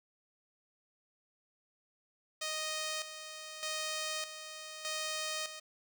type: tone with tremolo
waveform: 5% pulse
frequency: 622.3 Hz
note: D#5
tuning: in tune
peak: -24 dBFS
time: 2.41-5.6 s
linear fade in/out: 10 ms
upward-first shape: square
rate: 0.82 Hz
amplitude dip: 65%
effects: none